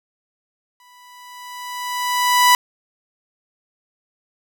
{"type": "tone with exponential growth", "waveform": "sawtooth", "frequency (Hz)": 987.8, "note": "B5", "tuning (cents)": 0, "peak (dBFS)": -5, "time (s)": [0.8, 2.55], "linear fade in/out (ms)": 1, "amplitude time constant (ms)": 380, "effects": []}